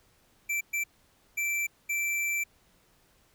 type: tone bursts at uneven times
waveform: square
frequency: 2338 Hz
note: D7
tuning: 8 cents flat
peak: -28 dBFS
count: 4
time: 0.49-0.61 / 0.73-0.84 / 1.37-1.67 / 1.89-2.44 s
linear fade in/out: 10 ms
effects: pink hiss -65 dBFS RMS until 3.34 s